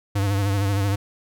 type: tone with vibrato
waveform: square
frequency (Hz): 99.5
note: G2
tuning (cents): +26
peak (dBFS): -20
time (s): 0.15-0.96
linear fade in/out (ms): 10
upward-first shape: sine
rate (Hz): 13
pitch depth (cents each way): 51
effects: none